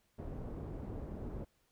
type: low-pass noise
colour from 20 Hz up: pink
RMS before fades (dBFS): -43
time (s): 0.18-1.45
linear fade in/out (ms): 10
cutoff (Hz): 500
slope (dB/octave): 12
effects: pink hiss -75 dBFS RMS until 1.71 s

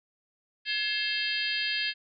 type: harmonic tone with a mistuned harmonic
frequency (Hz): 530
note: C5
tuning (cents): +22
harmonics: 3 / 4 / 5 / 6 / 7 / 8 / 9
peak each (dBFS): -34 / -38 / -33 / -33 / -39 / -36 / -36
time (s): 0.65-1.94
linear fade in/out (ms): 50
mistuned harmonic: 3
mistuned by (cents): +110
effects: none

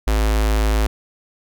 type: tone with notch filter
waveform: square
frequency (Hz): 53.6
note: A1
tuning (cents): -45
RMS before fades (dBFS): -17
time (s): 0.07-0.87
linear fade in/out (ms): 5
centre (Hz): 120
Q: 0.61
effects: none

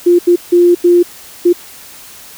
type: tone bursts at uneven times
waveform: sine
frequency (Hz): 350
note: F4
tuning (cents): +4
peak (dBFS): -4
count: 5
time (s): 0.06-0.19 / 0.27-0.36 / 0.52-0.75 / 0.84-1.03 / 1.45-1.53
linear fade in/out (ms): 10
effects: white hiss -35 dBFS RMS until 2.37 s

